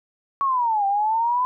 sine linear two-way sweep, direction down then up, 1125 to 782 to 1013 Hz, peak -18 dBFS, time 0.41-1.45 s, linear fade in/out 0 ms, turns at 0.86 s, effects none

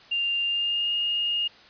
sine tone with pitch glide, 2794 to 2844 Hz, F7 to F7, 0 to +31 cents, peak -23 dBFS, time 0.11-1.48 s, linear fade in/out 10 ms, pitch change +31 cents, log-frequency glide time 0.44-0.92 s, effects white hiss -51 dBFS RMS until 1.69 s + resampled to 11025 Hz

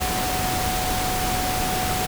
sine tone in noise, 740 Hz, F#5, in tune, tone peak -26 dBFS, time 0-2.07 s, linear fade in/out 20 ms, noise pink, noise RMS -25 dBFS, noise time 0-2.07 s, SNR -4 dB, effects none

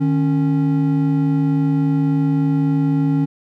triangle tone pair together, 152.76 / 276.3 Hz, D#3 / C#4, -31 / -6 cents, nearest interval minor seventh, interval 1025 cents, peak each -15 dBFS, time 0-3.26 s, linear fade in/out 20 ms, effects none

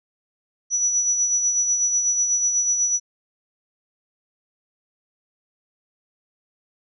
sine tone with tremolo, 5900 Hz, F#8, 6 cents flat, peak -16 dBFS, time 0.7-3 s, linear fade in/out 50 ms, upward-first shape sine, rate 8.1 Hz, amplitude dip 45%, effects none

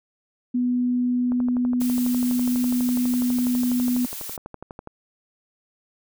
sine tone, 246.9 Hz, B3, in tune, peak -19 dBFS, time 0.54-4.06 s, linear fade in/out 10 ms
click train, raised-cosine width 1 ms, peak -22 dBFS, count 44, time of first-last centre 1.32-4.874 s, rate 12.1 Hz
blue noise, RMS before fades -34 dBFS, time 1.8-4.37 s, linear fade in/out 10 ms
effects none

